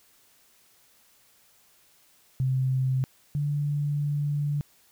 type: tone pair in turn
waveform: sine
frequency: 130.81 / 145.69 Hz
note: C3 / D3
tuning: 0 / -14 cents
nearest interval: major second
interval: 186 cents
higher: second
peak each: -22 / -24 dBFS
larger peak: first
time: 2.4-3.04 / 3.35-4.61 s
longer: second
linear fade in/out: 0 ms
effects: white hiss -61 dBFS RMS until 4.91 s